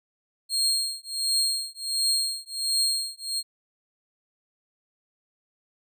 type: tone with tremolo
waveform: 30% pulse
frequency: 4239 Hz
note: C8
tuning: 22 cents sharp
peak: -17 dBFS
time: 0.49-3.43 s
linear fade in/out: 50 ms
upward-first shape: triangle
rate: 1.4 Hz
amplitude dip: 100%
effects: none